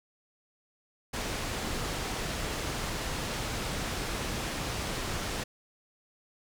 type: low-pass noise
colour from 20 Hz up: pink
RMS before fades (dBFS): -34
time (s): 1.13-5.44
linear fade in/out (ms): 10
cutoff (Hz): 8200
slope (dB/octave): 12
effects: none